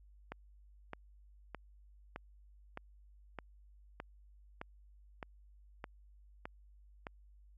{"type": "click train", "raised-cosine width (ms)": 0.5, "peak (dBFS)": -27, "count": 12, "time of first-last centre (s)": [0.32, 7.068], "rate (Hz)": 1.63, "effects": ["added 50 Hz sine -58 dBFS peak until 7.57 s"]}